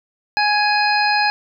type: harmonic tone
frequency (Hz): 834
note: G#5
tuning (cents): +7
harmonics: 1 / 2 / 3 / 5 / 6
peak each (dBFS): -17 / -20 / -22 / -24 / -25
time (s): 0.37-1.3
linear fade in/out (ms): 0
effects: none